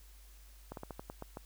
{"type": "slowing click train", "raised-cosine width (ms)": 1, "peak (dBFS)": -28, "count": 8, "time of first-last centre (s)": [0.72, 1.371], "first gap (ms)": 52, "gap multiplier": 1.19, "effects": ["added 50 Hz sine -54 dBFS peak until 1.45 s", "white hiss -63 dBFS RMS until 1.45 s"]}